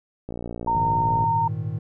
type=click train; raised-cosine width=2 ms; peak=-19 dBFS; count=57; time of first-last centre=0.29-1.241 s; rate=58.9 Hz
type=tone; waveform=sine; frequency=918 Hz; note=A#5; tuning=27 cents flat; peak=-19 dBFS; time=0.67-1.48 s; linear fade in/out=5 ms
type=chord; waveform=triangle; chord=Ab suspended second; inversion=none; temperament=just; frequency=103.83 / 116.8 / 155.74 Hz; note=Ab2 / Bb2 / Eb3; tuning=0 / +4 / +2 cents; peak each=-28 dBFS; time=0.75-1.79 s; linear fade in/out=5 ms
effects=none